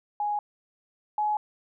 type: tone pair in turn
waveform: sine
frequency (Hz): 830.6 / 844.1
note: G#5 / G#5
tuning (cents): 0 / +28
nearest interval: unison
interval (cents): 28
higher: second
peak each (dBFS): -25 / -23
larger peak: second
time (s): 0.2-0.39 / 1.18-1.37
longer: neither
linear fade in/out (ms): 2
effects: none